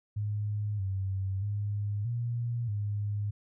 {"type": "tone with pitch steps", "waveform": "sine", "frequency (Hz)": [104.4, 96.2, 102.9, 118.6, 103.2], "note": ["G#2", "G2", "G#2", "A#2", "G#2"], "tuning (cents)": [10, -32, -16, 30, -10], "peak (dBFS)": -29, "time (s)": [0.16, 3.31], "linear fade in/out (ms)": 10, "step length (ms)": 630, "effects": []}